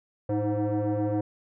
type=tone with frequency modulation; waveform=sine; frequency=100.8 Hz; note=G2; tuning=49 cents sharp; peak=-22 dBFS; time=0.29-1.21 s; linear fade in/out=5 ms; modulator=209 Hz; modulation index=2.4; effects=tanh soft clip ceiling -22 dBFS